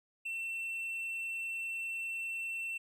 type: tone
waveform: triangle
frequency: 2695 Hz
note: E7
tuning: 38 cents sharp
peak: -34 dBFS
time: 0.25-2.78 s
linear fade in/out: 10 ms
effects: none